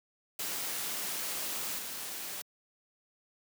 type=noise with level steps; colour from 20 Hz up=white; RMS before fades=-36 / -40 dBFS; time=0.39-2.42 s; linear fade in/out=5 ms; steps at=1.78 s; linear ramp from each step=10 ms; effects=high-pass 150 Hz 12 dB/octave